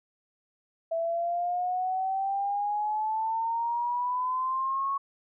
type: exponential sweep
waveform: sine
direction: up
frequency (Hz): 657 to 1108.7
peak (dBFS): -26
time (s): 0.91-4.98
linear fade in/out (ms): 10
effects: none